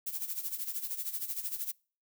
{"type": "noise with tremolo", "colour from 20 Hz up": "violet", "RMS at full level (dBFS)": -34, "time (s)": [0.06, 1.72], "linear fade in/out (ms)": 10, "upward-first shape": "sine", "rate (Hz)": 13, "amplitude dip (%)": 75, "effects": ["noise-tail reverb RT60 0.4 s tail -26 dB re dry"]}